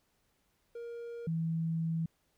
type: tone pair in turn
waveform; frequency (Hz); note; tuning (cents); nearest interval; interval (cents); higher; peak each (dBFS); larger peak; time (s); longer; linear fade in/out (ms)
triangle / sine; 470 / 163.5; A#4 / E3; +14 / -14; octave + tritone; 1828; first; -38 / -30; second; 0.75-1.27 / 1.27-2.06; second; 5
effects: pink hiss -75 dBFS RMS until 2.37 s